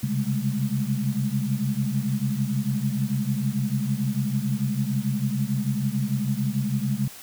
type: tone cluster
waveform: sine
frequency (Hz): 131.1 / 137.8 / 201 / 212.3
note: C3 / C#3 / G3 / G#3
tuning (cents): +4 / -10 / +44 / +38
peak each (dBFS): -28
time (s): 0.03-7.08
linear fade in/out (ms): 5
effects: white hiss -43 dBFS RMS until 7.22 s